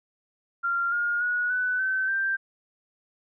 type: tone with pitch steps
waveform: sine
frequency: 1386 / 1421.7 / 1458.3 / 1495.8 / 1534.3 / 1573.8 Hz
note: F6 / F6 / F#6 / F#6 / G6 / G6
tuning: -14 / +30 / -26 / +18 / -38 / +6 cents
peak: -23 dBFS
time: 0.63-2.37 s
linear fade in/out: 20 ms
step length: 290 ms
effects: none